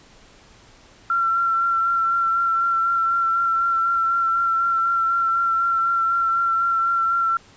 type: tone with vibrato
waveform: sine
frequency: 1359 Hz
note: F6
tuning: 48 cents flat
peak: -17 dBFS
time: 1.1-7.37 s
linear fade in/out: 2 ms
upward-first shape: sine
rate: 4 Hz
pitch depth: 20 cents each way
effects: pink hiss -50 dBFS RMS until 7.56 s + resampled to 16000 Hz